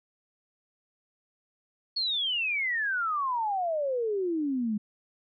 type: exponential sweep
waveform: sine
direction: down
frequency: 4416 to 203.7 Hz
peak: -26 dBFS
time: 1.96-4.78 s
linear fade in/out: 10 ms
effects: none